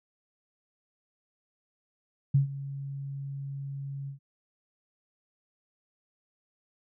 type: tone with ADSR envelope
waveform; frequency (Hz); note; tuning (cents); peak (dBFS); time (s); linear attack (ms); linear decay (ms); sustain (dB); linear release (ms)
sine; 138.59; C#3; 0; -17; 2.34-4.19; 9; 120; -17; 110
effects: none